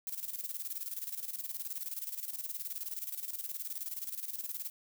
violet noise with tremolo, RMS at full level -38 dBFS, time 0.07-4.7 s, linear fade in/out 2 ms, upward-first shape square, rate 19 Hz, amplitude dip 70%, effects none

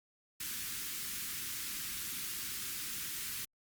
white band-stop noise, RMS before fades -40 dBFS, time 0.4-3.45 s, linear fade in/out 5 ms, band 330 to 1300 Hz, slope 24 dB/octave, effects Opus 48 kbps

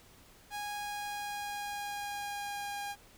sawtooth tone with pitch glide, 825 to 811.8 Hz, G#5 to G#5, -12 to -40 cents, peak -33 dBFS, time 0.5-2.96 s, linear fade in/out 50 ms, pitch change -28 cents, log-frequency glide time 0.65-2.78 s, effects pink hiss -59 dBFS RMS until 3.17 s

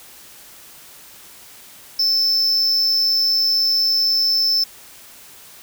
triangle tone with amplitude modulation, 5274 Hz, E8, in tune, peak -11 dBFS, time 1.99-4.64 s, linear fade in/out 5 ms, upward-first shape sine, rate 196 Hz, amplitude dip 55%, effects white hiss -43 dBFS RMS until 5.62 s

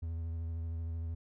triangle tone with vibrato, 82.41 Hz, E2, in tune, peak -33 dBFS, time 0.02-1.15 s, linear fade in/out 10 ms, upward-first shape sine, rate 13 Hz, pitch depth 27 cents each way, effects none

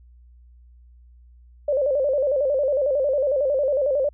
sine tone with vibrato, 554.4 Hz, C#5, in tune, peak -18 dBFS, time 1.68-4.09 s, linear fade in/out 5 ms, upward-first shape square, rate 11 Hz, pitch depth 97 cents each way, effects added 60 Hz sine -47 dBFS peak until 4.13 s

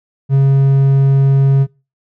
triangle tone, 136.8 Hz, C#3, 23 cents flat, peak -5 dBFS, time 0.29-1.67 s, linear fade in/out 50 ms, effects noise-tail reverb RT60 0.3 s tail -23 dB re dry

